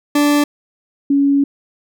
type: tone pair in turn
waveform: 40% pulse / sine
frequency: 291.8 / 280.3 Hz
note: D4 / C#4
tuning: -11 / +19 cents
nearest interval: minor second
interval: 70 cents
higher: first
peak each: -10 dBFS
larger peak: neither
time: 0.15-0.44 / 1.1-1.44 s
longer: second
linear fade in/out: 5 ms
effects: none